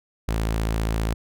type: tone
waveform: sawtooth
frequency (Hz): 55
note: A1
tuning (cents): 0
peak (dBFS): -18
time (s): 0.28-1.14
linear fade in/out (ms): 5
effects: none